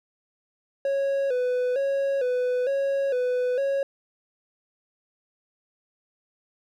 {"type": "tone with vibrato", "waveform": "triangle", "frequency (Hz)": 524, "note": "C5", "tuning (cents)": 2, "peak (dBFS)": -20, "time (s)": [0.85, 3.83], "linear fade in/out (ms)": 2, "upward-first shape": "square", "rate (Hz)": 1.1, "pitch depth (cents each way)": 87, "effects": []}